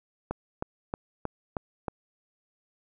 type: click train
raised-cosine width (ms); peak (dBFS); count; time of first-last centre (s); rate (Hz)
1; -16; 6; 0.31-1.882; 3.18
effects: none